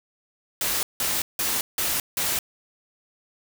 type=noise bursts; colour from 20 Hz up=white; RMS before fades=-25 dBFS; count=5; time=0.61-2.39 s; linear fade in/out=2 ms; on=220 ms; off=170 ms; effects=none